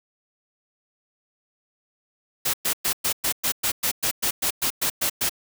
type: noise bursts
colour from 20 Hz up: white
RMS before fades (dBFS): -23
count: 15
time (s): 2.45-5.295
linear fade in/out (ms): 10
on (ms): 87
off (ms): 110
effects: none